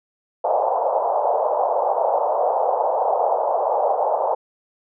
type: band-pass noise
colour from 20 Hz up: pink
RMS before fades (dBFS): -20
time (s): 0.44-4.35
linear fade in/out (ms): 10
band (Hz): 520 to 920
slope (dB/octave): 48
effects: none